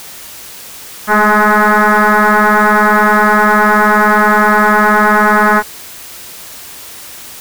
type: tone with frequency modulation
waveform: sine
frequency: 215.8 Hz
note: A3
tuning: 33 cents flat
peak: -5 dBFS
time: 1.07-5.63 s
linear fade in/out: 50 ms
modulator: 211 Hz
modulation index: 7.4
effects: tanh soft clip ceiling -1 dBFS + white hiss -31 dBFS RMS until 7.4 s